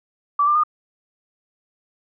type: tone with pitch steps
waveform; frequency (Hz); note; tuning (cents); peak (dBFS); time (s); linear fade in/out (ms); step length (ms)
sine; 1157 / 1189.5 / 1223; D6 / D6 / D#6; -26 / +22 / -30; -14; 0.39-0.636; 5; 82
effects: none